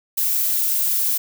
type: noise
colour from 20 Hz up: violet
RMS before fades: -20 dBFS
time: 0.17-1.18 s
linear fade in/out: 10 ms
effects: none